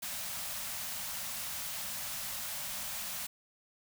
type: band-stop noise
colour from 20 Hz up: white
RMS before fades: -39 dBFS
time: 0.02-3.27 s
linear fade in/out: 10 ms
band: 250 to 540 Hz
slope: 96 dB/octave
effects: none